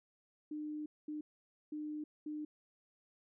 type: tone bursts at uneven times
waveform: sine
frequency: 302.2 Hz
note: D4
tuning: 50 cents sharp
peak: -39 dBFS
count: 4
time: 0.51-0.86 / 1.08-1.21 / 1.72-2.04 / 2.26-2.45 s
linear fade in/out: 5 ms
effects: none